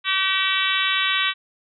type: harmonic tone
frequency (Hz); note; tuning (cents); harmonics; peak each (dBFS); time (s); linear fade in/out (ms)
382.5; G4; -42; 3 / 4 / 5 / 6 / 7 / 8 / 9 / 10; -27 / -27 / -27 / -27 / -27 / -27 / -27 / -27; 0.04-1.34; 50
effects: none